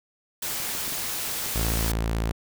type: noise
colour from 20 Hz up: white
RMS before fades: -30 dBFS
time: 0.42-1.92 s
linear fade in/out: 5 ms
type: clicks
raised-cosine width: 2 ms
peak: -28 dBFS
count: 5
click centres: 0.601 / 0.751 / 0.879 / 0.923 / 1.462 s
type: tone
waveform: sawtooth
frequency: 55.9 Hz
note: A1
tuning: 28 cents sharp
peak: -20 dBFS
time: 1.55-2.32 s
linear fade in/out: 10 ms
effects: none